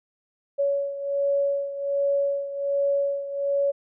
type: beating tone pair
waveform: sine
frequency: 561 / 562.3 Hz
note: C#5 / C#5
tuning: +21 / +25 cents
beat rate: 1.3 Hz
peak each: -23 / -28 dBFS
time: 0.58-3.72 s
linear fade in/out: 20 ms
effects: none